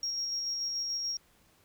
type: tone with tremolo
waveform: sine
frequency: 5590 Hz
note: F8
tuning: 1 cent sharp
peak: -29 dBFS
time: 0.03-1.17 s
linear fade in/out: 2 ms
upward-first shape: square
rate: 6.9 Hz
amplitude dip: 25%
effects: tanh soft clip ceiling -27 dBFS + pink hiss -65 dBFS RMS until 1.64 s